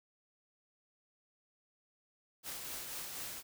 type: noise with tremolo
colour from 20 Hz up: white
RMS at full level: -42 dBFS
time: 2.43-3.43 s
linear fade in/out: 50 ms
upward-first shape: triangle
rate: 4.1 Hz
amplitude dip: 35%
effects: none